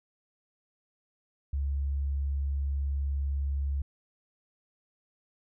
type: tone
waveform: sine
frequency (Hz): 69.7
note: C#2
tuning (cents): +10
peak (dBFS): -27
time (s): 1.53-3.82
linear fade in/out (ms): 5
effects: none